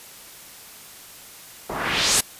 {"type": "noise with low-pass filter sweep", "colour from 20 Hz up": "white", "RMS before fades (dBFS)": -22, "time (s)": [1.69, 2.21], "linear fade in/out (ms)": 10, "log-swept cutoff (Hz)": [710, 11000], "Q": 1.6, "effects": ["white hiss -43 dBFS RMS until 2.39 s", "resampled to 32000 Hz"]}